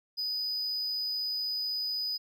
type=tone; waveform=triangle; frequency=4978 Hz; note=D#8; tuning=in tune; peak=-29 dBFS; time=0.17-2.18 s; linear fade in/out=20 ms; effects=none